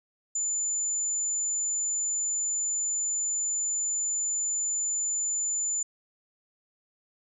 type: tone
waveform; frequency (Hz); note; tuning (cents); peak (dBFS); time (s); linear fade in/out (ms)
sine; 7040; A8; 0; -26; 0.35-5.83; 5
effects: none